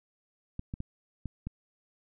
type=clicks; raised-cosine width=5 ms; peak=-23 dBFS; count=5; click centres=0.594 / 0.739 / 0.804 / 1.257 / 1.47 s; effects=none